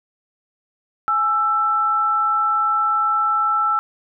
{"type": "tone pair together", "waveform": "sine", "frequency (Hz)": [837, 1328.7], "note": ["G#5", "E6"], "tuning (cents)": [13, 13], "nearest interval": "minor sixth", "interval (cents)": 800, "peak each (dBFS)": [-25, -16], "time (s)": [1.08, 3.79], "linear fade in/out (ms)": 0, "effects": []}